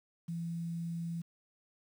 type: tone with quantisation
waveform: sine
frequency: 168.2 Hz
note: E3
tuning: 35 cents sharp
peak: -35 dBFS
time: 0.28-1.22 s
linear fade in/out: 10 ms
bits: 10
effects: none